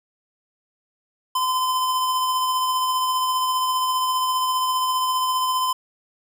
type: tone with tremolo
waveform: square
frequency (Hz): 1024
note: C6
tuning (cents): -38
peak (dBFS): -19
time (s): 1.35-5.73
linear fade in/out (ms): 5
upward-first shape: triangle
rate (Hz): 15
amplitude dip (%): 30
effects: none